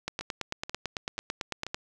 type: two click trains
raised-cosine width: 0.2 ms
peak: -19 / -14 dBFS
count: 4 / 16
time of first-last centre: 0.21-1.666 / 0.08-1.745 s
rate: 2.06 / 9.01 Hz
effects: none